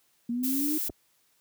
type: exponential sweep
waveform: sine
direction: up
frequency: 233.1 to 311.1 Hz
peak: -27 dBFS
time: 0.29-0.78 s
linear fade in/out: 5 ms
type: noise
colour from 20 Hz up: violet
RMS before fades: -31 dBFS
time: 0.43-0.89 s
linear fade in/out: 10 ms
type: clicks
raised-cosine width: 2 ms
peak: -25 dBFS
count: 2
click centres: 0.896 / 0.899 s
effects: white hiss -68 dBFS RMS until 1.4 s + high-pass 60 Hz 12 dB/octave